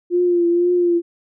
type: tone with vibrato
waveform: sine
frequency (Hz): 349.2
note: F4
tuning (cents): 0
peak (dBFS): -13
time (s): 0.1-1.02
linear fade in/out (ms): 50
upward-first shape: triangle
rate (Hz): 2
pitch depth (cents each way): 41
effects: none